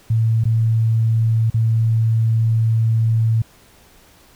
sine tone with dropouts, 112.7 Hz, A2, 42 cents sharp, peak -13 dBFS, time 0.1-3.42 s, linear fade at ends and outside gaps 5 ms, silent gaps 0.439-0.453 / 1.501-1.542 s, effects pink hiss -50 dBFS RMS until 4.35 s

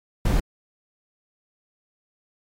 brown noise, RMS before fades -19 dBFS, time 0.25-0.4 s, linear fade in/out 5 ms, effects MP3 64 kbps

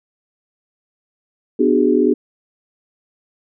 sine chord, G# half-diminished seventh, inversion first, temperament just, 249.2 / 299 / 373.8 / 415.3 Hz, B3 / D4 / F#4 / G#4, +16 / +31 / +18 / 0 cents, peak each -17 dBFS, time 1.59-2.14 s, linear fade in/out 10 ms, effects none

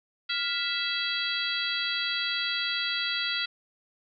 harmonic tone with a mistuned harmonic, 659.3 Hz, E5, in tune, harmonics 2 / 3 / 4 / 5 / 6 / 7, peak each -34 / -35 / -36 / -32 / -33 / -36 dBFS, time 0.29-3.46 s, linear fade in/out 10 ms, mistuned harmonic 2, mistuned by +110 cents, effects none

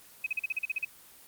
sine tone bursts, 2534 Hz, D#7, 31 cents sharp, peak -27 dBFS, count 10, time 0.24-0.849 s, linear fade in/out 5 ms, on 24 ms, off 41 ms, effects white hiss -54 dBFS RMS until 1.27 s + Opus 24 kbps

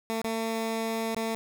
15% pulse tone with dropouts, 224.8 Hz, A3, 37 cents sharp, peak -22 dBFS, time 0.1-1.35 s, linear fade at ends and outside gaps 0 ms, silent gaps 0.216-0.243 / 1.146-1.164 s, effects none

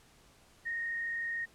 sine tone with frequency modulation, 1857 Hz, A#6, 7 cents flat, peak -33 dBFS, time 0.65-1.46 s, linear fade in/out 20 ms, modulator 33.3 Hz, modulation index 0.53, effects pink hiss -62 dBFS RMS until 1.54 s + low-pass 11000 Hz 12 dB/octave

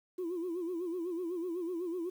sine tone with vibrato, 347.9 Hz, F4, 7 cents flat, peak -32 dBFS, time 0.18-2.1 s, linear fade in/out 10 ms, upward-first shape sine, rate 8 Hz, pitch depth 110 cents each way, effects tanh soft clip ceiling -31 dBFS + 10-bit

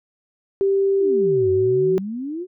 sine tone with pitch glide, 392 to 376.5 Hz, G4 to F#4, 0 to +30 cents, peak -15 dBFS, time 0.61-1.98 s, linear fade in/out 0 ms, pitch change -70 cents, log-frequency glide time 1.29-1.46 s
sine exponential two-way sweep, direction down then up, 380 to 91.9 to 380 Hz, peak -25 dBFS, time 0.98-2.47 s, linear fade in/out 50 ms, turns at 1.51 s
effects none

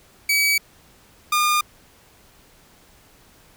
sawtooth tone pair in turn, 2280 / 1212 Hz, C#7 / D#6, +48 / -46 cents, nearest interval major seventh, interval 1094 cents, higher first, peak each -13 dBFS, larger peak neither, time 0.29-0.58 / 1.32-1.61 s, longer neither, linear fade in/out 5 ms, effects pink hiss -53 dBFS RMS until 3.56 s

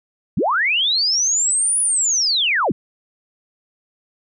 sine linear two-way sweep, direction up then down, 107.3 to 9950 to 107.3 Hz, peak -15 dBFS, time 0.37-2.72 s, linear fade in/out 5 ms, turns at 1.8 s, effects none

